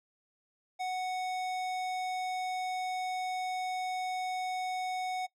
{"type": "tone with tanh clipping", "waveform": "sine", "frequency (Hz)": 740, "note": "F#5", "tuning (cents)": 0, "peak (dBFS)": -34, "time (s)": [0.79, 5.27], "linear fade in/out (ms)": 20, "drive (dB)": 18, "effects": ["noise-tail reverb RT60 0.1 s tail -21 dB re dry"]}